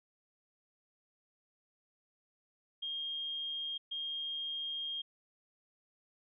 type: tone bursts at uneven times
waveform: sine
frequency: 3227 Hz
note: G7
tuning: 50 cents sharp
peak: -36 dBFS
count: 2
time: 2.82-3.78 / 3.91-5.02 s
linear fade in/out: 10 ms
effects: none